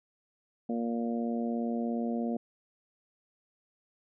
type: harmonic tone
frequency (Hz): 117.1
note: A#2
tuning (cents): +8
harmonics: 2 / 3 / 4 / 5 / 6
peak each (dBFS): -30 / -40 / -39 / -41 / -41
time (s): 0.69-2.37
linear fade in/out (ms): 5
effects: none